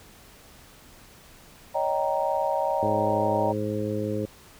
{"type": "chord", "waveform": "sine", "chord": "Eb dominant seventh", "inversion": "third", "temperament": "just", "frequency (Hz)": [560, 622.3, 777.8, 933.4], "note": ["Db5", "Eb5", "G5", "Bb5"], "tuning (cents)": [18, 0, -14, 2], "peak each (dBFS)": [-28, -28, -29, -28], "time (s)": [1.74, 3.53], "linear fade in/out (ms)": 20}
{"type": "harmonic tone", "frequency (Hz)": 105.6, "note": "G#2", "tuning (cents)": 29, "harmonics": [1, 2, 3, 4, 5], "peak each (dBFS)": [-32, -32, -32, -32, -32], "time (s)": [2.82, 4.26], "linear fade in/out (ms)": 10}
{"effects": ["pink hiss -51 dBFS RMS until 4.59 s"]}